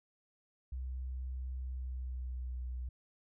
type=tone with pitch glide; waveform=sine; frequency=64 to 62.18 Hz; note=C2 to B1; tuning=-38 to +12 cents; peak=-37 dBFS; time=0.72-2.89 s; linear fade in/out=5 ms; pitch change=-50 cents; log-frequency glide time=1.64-2.63 s; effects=none